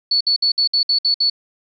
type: tone bursts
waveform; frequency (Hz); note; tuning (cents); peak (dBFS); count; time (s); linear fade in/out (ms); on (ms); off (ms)
sine; 4435; C#8; 0; -13; 8; 0.11-1.299; 5; 97; 59
effects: none